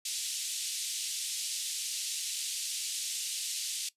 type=band-pass noise; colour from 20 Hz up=white; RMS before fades=-36 dBFS; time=0.05-3.89 s; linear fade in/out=5 ms; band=2900 to 9400 Hz; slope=24 dB/octave; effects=noise-tail reverb RT60 0.1 s tail -18 dB re dry + resampled to 32000 Hz